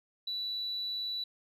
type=tone; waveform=sine; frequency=3951 Hz; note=B7; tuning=in tune; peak=-32 dBFS; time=0.27-1.24 s; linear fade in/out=5 ms; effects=tanh soft clip ceiling -29 dBFS